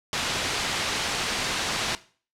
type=low-pass noise; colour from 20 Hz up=white; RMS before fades=-28 dBFS; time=0.13-1.95 s; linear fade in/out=0 ms; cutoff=4600 Hz; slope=12 dB/octave; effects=noise-tail reverb RT60 0.4 s tail -17 dB re dry + low-pass 11000 Hz 12 dB/octave